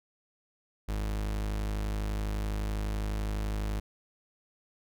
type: tone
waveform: 40% pulse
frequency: 51.91 Hz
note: G#1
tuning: in tune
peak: -29 dBFS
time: 0.88-3.8 s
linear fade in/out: 10 ms
effects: none